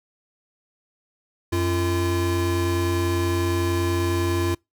square tone pair together, 90.9 / 343.2 Hz, F#2 / F4, -30 / -30 cents, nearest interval octave + major seventh, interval 2300 cents, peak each -24 dBFS, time 1.52-4.55 s, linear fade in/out 10 ms, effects noise-tail reverb RT60 0.2 s tail -26 dB re dry

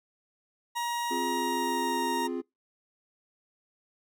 40% pulse tone with pitch glide, 948 to 933.9 Hz, A#5 to A#5, +29 to +3 cents, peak -28 dBFS, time 0.75-2.28 s, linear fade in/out 20 ms, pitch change -26 cents, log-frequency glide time 1.22-2.01 s
triangle chord, F minor, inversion second, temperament equal, 261.6 / 349.2 / 415.3 Hz, C4 / F4 / Ab4, 0 / 0 / 0 cents, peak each -32 / -32 / -35 dBFS, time 1.1-2.42 s, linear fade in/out 20 ms
effects noise-tail reverb RT60 0.2 s tail -25 dB re dry

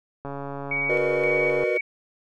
click train, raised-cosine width 1 ms, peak -20 dBFS, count 195, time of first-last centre 0.25-1.636 s, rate 140 Hz
sine tone with tremolo, 2256 Hz, C#7, 30 cents sharp, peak -23 dBFS, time 0.71-1.81 s, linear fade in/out 5 ms, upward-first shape square, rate 1.9 Hz, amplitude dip 50%
triangle chord, B major seventh, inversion second, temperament equal with one note detuned, 370 / 466.2 / 493.9 / 606.6 Hz, F#4 / A#4 / B4 / D#5, 0 / 0 / 0 / -44 cents, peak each -25 dBFS, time 0.89-1.78 s, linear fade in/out 10 ms
effects none

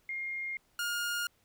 sine / sawtooth tone pair in turn, 2127 / 1419.6 Hz, C7 / F6, +28 / +28 cents, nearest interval perfect fifth, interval 700 cents, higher first, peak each -34 / -28 dBFS, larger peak second, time 0.09-0.57 / 0.79-1.27 s, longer neither, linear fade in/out 2 ms, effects pink hiss -70 dBFS RMS until 1.44 s

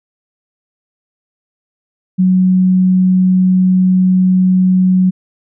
sine tone, 185 Hz, F#3, in tune, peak -7 dBFS, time 2.18-5.11 s, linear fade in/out 20 ms, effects none

